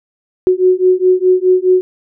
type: beating tone pair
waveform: sine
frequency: 366 / 370.8 Hz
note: F#4 / F#4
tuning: -19 / +4 cents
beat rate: 4.8 Hz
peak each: -11 dBFS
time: 0.47-1.81 s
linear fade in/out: 0 ms
effects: none